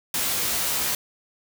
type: noise with comb filter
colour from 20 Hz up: white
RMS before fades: -25 dBFS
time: 0.14-0.95 s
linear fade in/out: 2 ms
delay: 16 ms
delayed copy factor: +0.8
effects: none